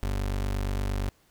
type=tone; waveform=30% pulse; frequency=48.6 Hz; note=G1; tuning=14 cents flat; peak=-24 dBFS; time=0.03-1.09 s; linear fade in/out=0 ms; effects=pink hiss -64 dBFS RMS until 1.3 s